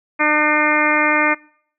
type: harmonic tone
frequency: 301.8 Hz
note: D4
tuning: 47 cents sharp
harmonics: 1 / 2 / 3 / 4 / 5 / 6 / 7 / 8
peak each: -22 / -23 / -22 / -21 / -23 / -22 / -19 / -22 dBFS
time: 0.19-1.35 s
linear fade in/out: 20 ms
effects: noise-tail reverb RT60 0.6 s tail -24 dB re dry